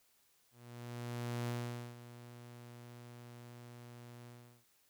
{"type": "tone with ADSR envelope", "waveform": "sawtooth", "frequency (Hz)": 120.1, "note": "B2", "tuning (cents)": -48, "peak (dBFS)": -32, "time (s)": [0.51, 4.65], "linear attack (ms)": 970, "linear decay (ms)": 470, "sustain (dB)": -15, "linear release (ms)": 380, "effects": ["white hiss -72 dBFS RMS until 4.89 s"]}